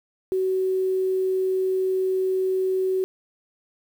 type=tone with quantisation; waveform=sine; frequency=376.2 Hz; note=F#4; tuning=29 cents sharp; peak=-20 dBFS; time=0.32-3.04 s; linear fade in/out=0 ms; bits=8; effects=none